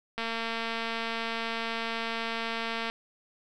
click train, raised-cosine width 0.3 ms, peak -17 dBFS, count 621, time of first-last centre 0.18-2.899 s, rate 228 Hz, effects none

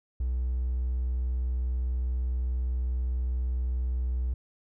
triangle tone with hard clipping, 62.4 Hz, B1, 19 cents sharp, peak -26 dBFS, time 0.2-4.34 s, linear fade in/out 5 ms, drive 3 dB, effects none

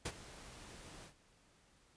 pink noise with ADSR envelope, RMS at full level -38 dBFS, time 0.05-1.14 s, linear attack 9 ms, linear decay 54 ms, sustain -16 dB, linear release 100 ms, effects pink hiss -69 dBFS RMS until 1.96 s + resampled to 22050 Hz

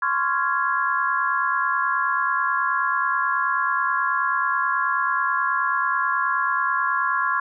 sine chord, Db major seventh, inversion third, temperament just, 1039.4 / 1108.7 / 1385.9 / 1663.1 Hz, C6 / Db6 / F6 / Ab6, -12 / 0 / -14 / +2 cents, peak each -25 dBFS, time 0.02-7.4 s, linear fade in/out 5 ms, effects none

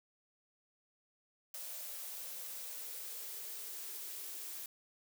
blue noise with high-pass filter sweep, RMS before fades -45 dBFS, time 1.54-4.66 s, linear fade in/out 2 ms, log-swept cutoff 580 to 340 Hz, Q 4.1, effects none

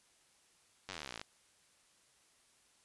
slowing click train, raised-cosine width 0.2 ms, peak -25 dBFS, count 24, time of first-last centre 0.89-1.215 s, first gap 10 ms, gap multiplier 1.03, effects white hiss -69 dBFS RMS until 2.84 s + resampled to 24000 Hz

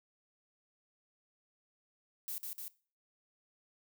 violet noise with echo, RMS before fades -40 dBFS, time 2.28-2.38 s, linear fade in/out 0 ms, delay 150 ms, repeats 2, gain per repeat -2 dB, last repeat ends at 2.68 s, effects noise-tail reverb RT60 0.4 s tail -20 dB re dry

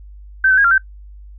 sine tone with pitch steps, 1548 / 1524 / 1633 / 1383 / 1549 Hz, G6 / G6 / G#6 / F6 / G6, -22 / -49 / -30 / -17 / -21 cents, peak -9 dBFS, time 0.44-0.78 s, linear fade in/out 5 ms, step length 68 ms, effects noise-tail reverb RT60 0.1 s tail -20 dB re dry + added 50 Hz sine -35 dBFS peak until 1.38 s

